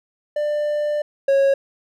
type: tone pair in turn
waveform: triangle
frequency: 594 / 548.9 Hz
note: D5 / C#5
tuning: +20 / -17 cents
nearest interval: minor second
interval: 137 cents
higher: first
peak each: -17 / -11 dBFS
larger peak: second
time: 0.36-1.02 / 1.28-1.54 s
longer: first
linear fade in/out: 5 ms
effects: none